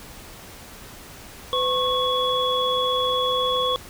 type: tone cluster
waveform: sine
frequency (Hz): 505 / 1096 / 3379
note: B4 / C#6 / G#7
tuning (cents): +39 / -20 / +29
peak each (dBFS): -24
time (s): 1.53-3.76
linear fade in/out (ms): 0
effects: pink hiss -42 dBFS RMS until 3.89 s